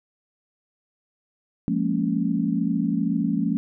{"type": "chord", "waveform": "sine", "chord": "Bb minor seventh", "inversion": "second", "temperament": "equal with one note detuned", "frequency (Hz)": [174.61, 207.7, 230, 277.2], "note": ["F3", "Ab3", "Bb3", "Db4"], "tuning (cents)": [0, 0, -23, 0], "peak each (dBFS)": -26, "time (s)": [1.68, 3.57], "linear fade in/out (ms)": 0, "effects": []}